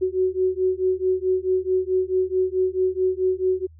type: beating tone pair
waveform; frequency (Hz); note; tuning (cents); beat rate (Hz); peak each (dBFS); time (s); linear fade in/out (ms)
sine; 370 / 374.6; F#4 / F#4; 0 / +21; 4.6; -22; 0.01-3.67; 20
effects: added 80 Hz sine -45 dBFS peak until 3.79 s